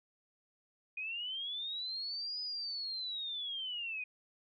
sine linear two-way sweep, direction up then down, 2458 to 5000 to 2458 Hz, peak -37 dBFS, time 0.97-4.04 s, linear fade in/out 5 ms, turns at 2.41 s, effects none

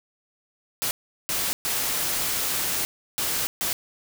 white noise bursts at uneven times, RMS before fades -26 dBFS, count 5, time 0.82-0.91 / 1.29-1.53 / 1.65-2.85 / 3.18-3.47 / 3.61-3.73 s, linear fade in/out 0 ms, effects none

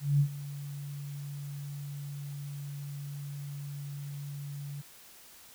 sine tone with ADSR envelope, 142.9 Hz, D3, 47 cents flat, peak -20 dBFS, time 0-4.82 s, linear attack 200 ms, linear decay 80 ms, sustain -17 dB, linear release 15 ms, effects white hiss -54 dBFS RMS until 5.54 s

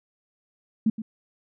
sine tone with echo, 220 Hz, A3, in tune, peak -17 dBFS, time 0.86-0.9 s, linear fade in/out 5 ms, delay 120 ms, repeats 1, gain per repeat -12 dB, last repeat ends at 1.02 s, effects none

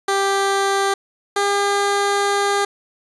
15% pulse tone pair in turn, 393.7 / 402.7 Hz, G4 / G4, +8 / +47 cents, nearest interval unison, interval 39 cents, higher second, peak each -10 dBFS, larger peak neither, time 0.08-0.94 / 1.36-2.65 s, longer second, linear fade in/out 5 ms, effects resampled to 24000 Hz + 8-bit

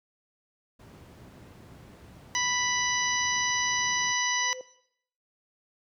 brown noise, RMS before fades -44 dBFS, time 0.79-4.13 s, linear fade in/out 10 ms
harmonic tone, 987.8 Hz, B5, in tune, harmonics 1 / 2 / 3 / 4 / 5 / 6, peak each -32 / -30 / -33 / -37 / -37 / -29 dBFS, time 2.35-4.53 s, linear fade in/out 0 ms
sine tone with exponential growth, 510 Hz, C5, 44 cents flat, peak -35 dBFS, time 4.2-4.61 s, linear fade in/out 1 ms, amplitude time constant 88 ms
effects noise-tail reverb RT60 0.7 s tail -19 dB re dry + high-pass 100 Hz 12 dB/octave

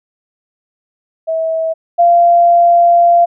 sine tone pair in turn, 648 / 690.2 Hz, E5 / F5, -30 / -21 cents, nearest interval minor second, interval 109 cents, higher second, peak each -13 / -5 dBFS, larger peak second, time 1.27-1.74 / 1.98-3.26 s, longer second, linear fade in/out 20 ms, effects none

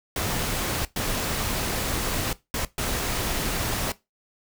pink noise bursts at uneven times, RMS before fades -27 dBFS, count 4, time 0.16-0.85 / 0.96-2.33 / 2.54-2.65 / 2.78-3.92 s, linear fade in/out 2 ms, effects noise-tail reverb RT60 0.2 s tail -18 dB re dry

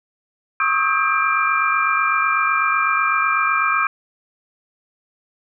sine tone cluster, 1098 / 1249 / 1297 / 1598 / 2379 Hz, C#6 / D#6 / E6 / G6 / D7, -17 / +6 / -28 / +33 / +22 cents, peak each -22 dBFS, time 0.6-3.87 s, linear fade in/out 2 ms, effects none

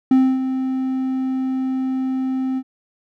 triangle tone with ADSR envelope, 261.4 Hz, C4, 1 cent flat, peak -7 dBFS, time 0.11-2.63 s, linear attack 4 ms, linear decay 270 ms, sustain -10 dB, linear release 55 ms, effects none

